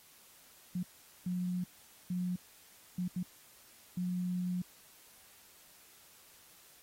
sine tone bursts at uneven times, 180 Hz, F#3, 47 cents flat, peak -32 dBFS, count 6, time 0.75-0.83 / 1.26-1.64 / 2.1-2.36 / 2.98-3.08 / 3.16-3.23 / 3.97-4.62 s, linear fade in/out 5 ms, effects white hiss -60 dBFS RMS until 6.82 s + AAC 48 kbps

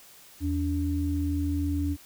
sine tone pair together, 81.41 / 287.7 Hz, E2 / D4, -21 / -36 cents, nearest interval octave + minor seventh, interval 2185 cents, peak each -27 / -28 dBFS, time 0.4-1.97 s, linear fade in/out 50 ms, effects white hiss -52 dBFS RMS until 2.05 s

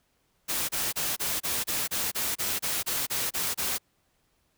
white noise bursts, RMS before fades -29 dBFS, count 14, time 0.48-3.784 s, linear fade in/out 20 ms, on 210 ms, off 28 ms, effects pink hiss -71 dBFS RMS until 4.57 s

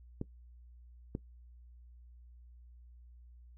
clicks, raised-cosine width 3 ms, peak -23 dBFS, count 2, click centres 0.214 / 1.151 s, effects noise-tail reverb RT60 0.1 s tail -18 dB re dry + added 60 Hz sine -53 dBFS peak until 3.57 s

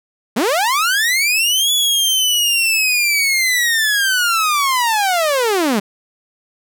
sawtooth linear two-way sweep, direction up then down, 190 to 3435 to 190 Hz, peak -10 dBFS, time 0.36-5.8 s, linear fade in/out 10 ms, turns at 1.72 s, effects none

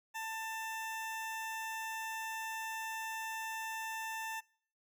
20% pulse tone, 890 Hz, A5, 20 cents sharp, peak -34 dBFS, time 0.14-4.41 s, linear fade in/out 20 ms, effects noise-tail reverb RT60 0.6 s tail -26 dB re dry

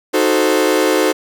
40% pulse chord, D# diminished seventh, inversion none, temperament equal, 311.1 / 370 / 440 / 523.3 Hz, D#4 / F#4 / A4 / C5, 0 / 0 / 0 / 0 cents, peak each -17 dBFS, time 0.13-1.13 s, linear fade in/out 20 ms, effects none

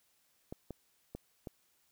clicks, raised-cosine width 2 ms, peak -28 dBFS, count 4, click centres 0.525 / 0.707 / 1.15 / 1.472 s, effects white hiss -73 dBFS RMS until 1.91 s

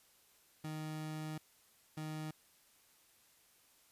30% pulse tone bursts at uneven times, 155.2 Hz, D#3, 4 cents flat, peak -38 dBFS, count 2, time 0.64-1.38 / 1.97-2.31 s, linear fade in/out 5 ms, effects white hiss -68 dBFS RMS until 3.91 s + resampled to 32000 Hz

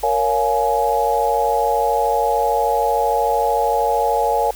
sine chord, Bb minor seventh, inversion none, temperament just, 466.2 / 559.4 / 699.2 / 839.1 Hz, Bb4 / Db5 / F5 / Ab5, 0 / +16 / +2 / +18 cents, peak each -21 / -22 / -22 / -18 dBFS, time 0.03-4.51 s, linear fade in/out 5 ms, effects added 49 Hz sine -37 dBFS peak until 4.55 s + white hiss -39 dBFS RMS until 4.55 s

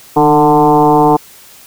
sine tone with frequency modulation, 596 Hz, D5, 25 cents sharp, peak -5 dBFS, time 0.16-1.17 s, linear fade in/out 10 ms, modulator 147 Hz, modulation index 2.6, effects white hiss -39 dBFS RMS until 1.66 s

